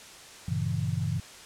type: chord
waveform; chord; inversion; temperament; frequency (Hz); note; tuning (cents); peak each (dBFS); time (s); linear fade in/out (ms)
sine; G diminished seventh; none; equal with one note detuned; 96.82 / 116.54 / 138.59 / 164.81; G2 / Bb2 / Db3 / Fb3; -21 / 0 / 0 / 0; -32; 0.48-1.2; 5
effects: white hiss -47 dBFS RMS until 1.45 s + low-pass 8000 Hz 12 dB/octave